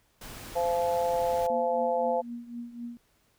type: noise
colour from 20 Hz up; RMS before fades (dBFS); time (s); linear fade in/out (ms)
pink; -43; 0.21-1.47; 5
type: harmonic tone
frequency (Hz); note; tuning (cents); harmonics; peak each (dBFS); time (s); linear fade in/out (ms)
172.1; F3; -25; 3 / 4 / 5; -27 / -29 / -31; 0.55-2.22; 20
type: tone with tremolo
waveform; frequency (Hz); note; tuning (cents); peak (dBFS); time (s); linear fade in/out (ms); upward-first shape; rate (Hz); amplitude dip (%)
sine; 237.7; A#3; +34; -33; 1.5-2.97; 0; triangle; 3.9; 80
effects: pink hiss -68 dBFS RMS until 3.38 s